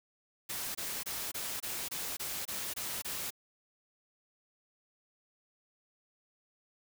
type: noise bursts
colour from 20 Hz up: white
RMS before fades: -38 dBFS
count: 10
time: 0.49-3.306 s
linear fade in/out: 10 ms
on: 260 ms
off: 24 ms
effects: none